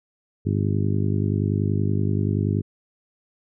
harmonic tone, 50.5 Hz, G#1, 48 cents flat, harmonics 2 / 3 / 4 / 5 / 6 / 7 / 8, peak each -22 / -26 / -28 / -30 / -32 / -33 / -34 dBFS, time 0.45-2.62 s, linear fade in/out 20 ms, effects none

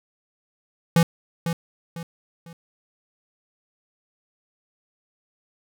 square tone with echo, 167.8 Hz, E3, 31 cents sharp, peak -14 dBFS, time 0.96-1.03 s, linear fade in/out 2 ms, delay 500 ms, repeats 3, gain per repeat -9 dB, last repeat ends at 2.53 s, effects none

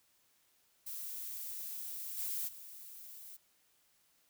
violet noise with level steps, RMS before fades -43 / -38 / -51 dBFS, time 0.86-3.37 s, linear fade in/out 10 ms, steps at 2.17 / 2.47 s, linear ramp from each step 20 ms, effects white hiss -72 dBFS RMS until 4.29 s

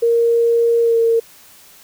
sine tone with pitch glide, 466.2 to 458.5 Hz, A#4 to A#4, 0 to -29 cents, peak -11 dBFS, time 0.02-1.2 s, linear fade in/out 10 ms, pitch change -29 cents, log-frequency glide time 0.82-0.97 s, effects white hiss -45 dBFS RMS until 1.83 s

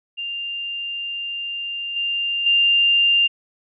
sine tone with level steps, 2794 Hz, F7, in tune, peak -25 / -20 / -13 dBFS, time 0.17-3.28 s, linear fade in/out 20 ms, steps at 1.96 / 2.46 s, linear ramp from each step 5 ms, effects none

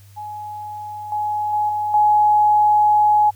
sine tone with level steps, 841 Hz, G#5, 22 cents sharp, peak -28 / -19 / -16 / -19 / -11 dBFS, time 0.16-3.31 s, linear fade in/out 20 ms, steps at 1.12 / 1.53 / 1.69 / 1.94 s, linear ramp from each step 2 ms, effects added 99 Hz sine -43 dBFS peak until 3.35 s + white hiss -54 dBFS RMS until 3.35 s

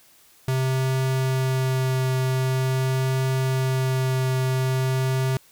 square tone with vibrato, 130.81 Hz, C3, in tune, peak -21 dBFS, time 0.48-5.37 s, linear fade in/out 2 ms, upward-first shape triangle, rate 0.45 Hz, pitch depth 10 cents each way, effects white hiss -55 dBFS RMS until 5.51 s

